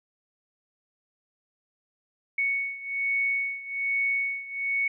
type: beating tone pair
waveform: sine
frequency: 2220 / 2221.2 Hz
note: C#7 / C#7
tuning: +2 / +3 cents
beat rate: 1.2 Hz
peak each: -27 / -30 dBFS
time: 2.38-4.88 s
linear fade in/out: 5 ms
effects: none

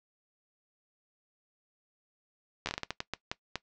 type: slowing click train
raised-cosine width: 0.2 ms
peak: -15 dBFS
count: 12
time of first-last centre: 2.66-3.556 s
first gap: 12 ms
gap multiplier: 1.35
effects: noise-tail reverb RT60 0.1 s tail -19 dB re dry + low-pass 6000 Hz 12 dB/octave

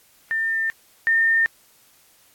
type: tone pair in turn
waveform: sine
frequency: 1801 / 1815.6 Hz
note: A6 / A#6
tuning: +40 / -46 cents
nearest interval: unison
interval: 14 cents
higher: second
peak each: -20 / -15 dBFS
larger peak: second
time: 0.31-0.7 / 1.07-1.46 s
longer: neither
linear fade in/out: 0 ms
effects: white hiss -56 dBFS RMS until 2.34 s + AAC 64 kbps

